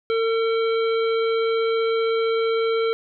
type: harmonic tone with a mistuned harmonic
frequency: 452.6 Hz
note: A4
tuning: 49 cents sharp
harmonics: 1 / 3 / 5 / 7 / 9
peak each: -19 / -29 / -33 / -36 / -38 dBFS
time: 0.1-2.93 s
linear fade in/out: 0 ms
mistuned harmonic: 9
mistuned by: -37 cents
effects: none